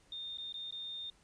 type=tone with dropouts; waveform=sine; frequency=3642 Hz; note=A#7; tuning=41 cents flat; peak=-40 dBFS; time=0.12-1.1 s; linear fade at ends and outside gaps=2 ms; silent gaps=0.373-0.383 / 0.525-0.541 / 0.709-0.724 s; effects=pink hiss -67 dBFS RMS until 1.23 s + resampled to 22050 Hz